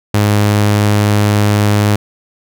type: tone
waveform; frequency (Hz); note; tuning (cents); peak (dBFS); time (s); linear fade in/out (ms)
sawtooth; 103.83; G#2; 0; -5; 0.14-1.96; 5
effects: none